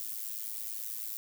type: noise with amplitude modulation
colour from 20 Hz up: violet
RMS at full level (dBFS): -35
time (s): 0-1.17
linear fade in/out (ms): 0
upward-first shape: sine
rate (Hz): 109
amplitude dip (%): 85
effects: none